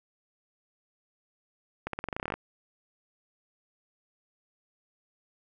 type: accelerating click train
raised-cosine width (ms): 0.5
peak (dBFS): -17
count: 14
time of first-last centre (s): 1.87-2.34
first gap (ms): 63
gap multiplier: 0.9
effects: none